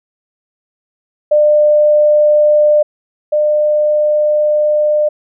sine tone pair in turn, 599 / 601.3 Hz, D5 / D5, +34 / +41 cents, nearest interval unison, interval 7 cents, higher second, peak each -6 / -9 dBFS, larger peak first, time 1.31-2.83 / 3.32-5.09 s, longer second, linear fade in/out 10 ms, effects none

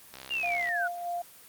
click train, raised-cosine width 0.2 ms, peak -25 dBFS, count 37, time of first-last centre 0.14-0.688 s, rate 65.7 Hz
sine linear sweep, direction down, 2851 to 1410 Hz, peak -28 dBFS, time 0.3-0.88 s, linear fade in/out 10 ms
sine tone with tremolo, 698.5 Hz, F5, in tune, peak -29 dBFS, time 0.43-1.22 s, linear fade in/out 5 ms, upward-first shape sine, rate 3.2 Hz, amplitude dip 50%
effects white hiss -52 dBFS RMS until 1.48 s + Opus 24 kbps

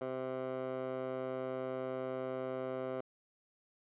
15% pulse tone with band-pass filter, 130 Hz, C3, 11 cents flat, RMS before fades -39 dBFS, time 0.01-3.01 s, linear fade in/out 5 ms, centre 640 Hz, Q 1.6, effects resampled to 8000 Hz

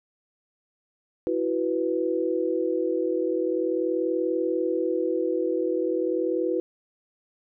sine chord, E suspended second, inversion none, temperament equal, 329.6 / 370 / 493.9 Hz, E4 / F#4 / B4, 0 / 0 / 0 cents, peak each -27 dBFS, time 1.27-6.6 s, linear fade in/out 0 ms, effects none

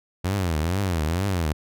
sawtooth tone with vibrato, 87.31 Hz, F2, in tune, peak -18 dBFS, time 0.24-1.53 s, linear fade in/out 10 ms, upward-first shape triangle, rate 2.2 Hz, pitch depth 280 cents each way, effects none

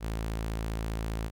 sawtooth tone, 55 Hz, A1, in tune, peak -27 dBFS, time 0-1.31 s, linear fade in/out 50 ms, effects none

